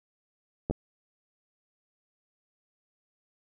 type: clicks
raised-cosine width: 2 ms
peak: -16 dBFS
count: 2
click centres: 0.699 / 0.71 s
effects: none